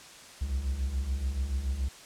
triangle beating tone pair, 61.74 / 68.74 Hz, B1 / C#2, 0 / -14 cents, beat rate 7 Hz, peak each -33 / -27 dBFS, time 0.41-1.89 s, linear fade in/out 10 ms, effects white hiss -49 dBFS RMS until 2.05 s + low-pass 8000 Hz 12 dB/octave

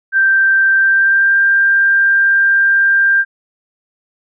sine tone with pitch glide, 1568 to 1589 Hz, G6 to G6, 0 to +23 cents, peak -8 dBFS, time 0.12-3.25 s, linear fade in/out 50 ms, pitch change +23 cents, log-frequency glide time 0.76-1.37 s, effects none

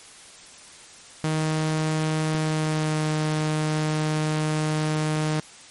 sawtooth tone with pitch glide, 156.5 to 154.35 Hz, D#3 to D#3, +10 to -14 cents, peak -18 dBFS, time 1.24-5.4 s, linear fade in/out 0 ms, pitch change -24 cents, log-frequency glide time 2.34-3.07 s, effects white hiss -46 dBFS RMS until 5.7 s + MP3 48 kbps

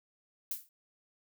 violet noise with exponential decay, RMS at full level -32 dBFS, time 0.51-0.69 s, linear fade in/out 2 ms, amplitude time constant 39 ms, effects none

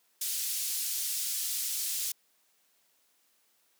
white band-pass noise, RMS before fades -33 dBFS, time 0.21-2.12 s, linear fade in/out 5 ms, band 4200 to 15000 Hz, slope 12 dB/octave, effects white hiss -70 dBFS RMS until 3.79 s + high-pass 200 Hz 12 dB/octave

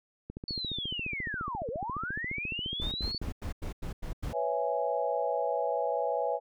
click train, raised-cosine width 3 ms, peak -26 dBFS, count 44, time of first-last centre 0.3-3.286 s, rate 14.4 Hz
sine linear two-way sweep, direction down then up, 4500 to 424.4 to 4500 Hz, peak -33 dBFS, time 0.48-3.18 s, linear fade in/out 2 ms, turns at 1.69 s
brown noise bursts, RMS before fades -35 dBFS, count 8, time 2.81-4.334 s, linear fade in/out 10 ms, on 110 ms, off 92 ms
sine chord, C# minor seventh, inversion third, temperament equal, 493.9 / 554.4 / 659.3 / 830.6 Hz, B4 / C#5 / E5 / G#5, 0 / 0 / 0 / 0 cents, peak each -33 dBFS, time 4.32-6.4 s, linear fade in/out 50 ms
effects none

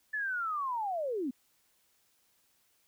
sine linear sweep, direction down, 1753 to 234.1 Hz, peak -31 dBFS, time 0.13-1.31 s, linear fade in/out 10 ms, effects white hiss -71 dBFS RMS until 2.87 s

